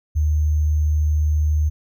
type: tone with sample-and-hold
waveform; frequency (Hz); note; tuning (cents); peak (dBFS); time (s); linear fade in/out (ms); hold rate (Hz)
sine; 76.2; D#2; -36; -15; 0.15-1.7; 20; 6300
effects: none